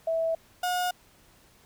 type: tone pair in turn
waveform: sine / 35% pulse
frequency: 654 / 720.8 Hz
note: E5 / F#5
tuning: -14 / -45 cents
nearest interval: major second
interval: 169 cents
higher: second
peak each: -24 dBFS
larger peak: neither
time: 0.07-0.35 / 0.63-0.91 s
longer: neither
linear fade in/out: 5 ms
effects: pink hiss -59 dBFS RMS until 1.65 s